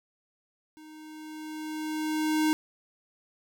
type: tone with level ramp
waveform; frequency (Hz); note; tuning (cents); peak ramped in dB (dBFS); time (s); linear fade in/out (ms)
square; 310; D#4; -6; -48 to -22; 0.77-2.53; 0
effects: none